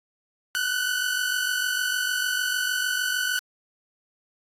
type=tone pair together; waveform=sawtooth; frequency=1471 / 1517.6 Hz; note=F#6 / F#6; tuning=-11 / +43 cents; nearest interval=minor second; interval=54 cents; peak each=-23 dBFS; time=0.55-3.39 s; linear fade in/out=0 ms; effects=AAC 48 kbps